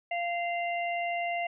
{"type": "harmonic tone", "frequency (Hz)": 693, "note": "F5", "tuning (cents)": -14, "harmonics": [1, 3, 4], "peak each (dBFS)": [-30, -35, -39], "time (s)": [0.11, 1.47], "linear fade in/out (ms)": 5, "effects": []}